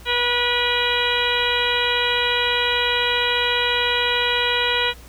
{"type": "harmonic tone with a mistuned harmonic", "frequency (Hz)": 485.7, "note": "B4", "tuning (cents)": -29, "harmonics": [1, 2, 3, 4, 5, 6, 7, 8], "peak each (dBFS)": [-26, -26, -26, -26, -26, -26, -26, -26], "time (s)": [0.05, 4.94], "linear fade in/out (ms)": 50, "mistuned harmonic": 7, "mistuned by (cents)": -52, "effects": ["added 60 Hz sine -41 dBFS peak until 5.08 s", "pink hiss -46 dBFS RMS until 5.08 s"]}